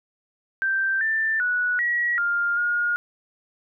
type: tone with pitch steps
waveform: sine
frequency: 1566 / 1778 / 1470 / 1916 / 1403 / 1429 Hz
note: G6 / A6 / F#6 / A#6 / F6 / F6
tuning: -2 / +18 / -12 / +47 / +8 / +39 cents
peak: -20 dBFS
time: 0.62-2.96 s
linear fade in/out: 0 ms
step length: 390 ms
effects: none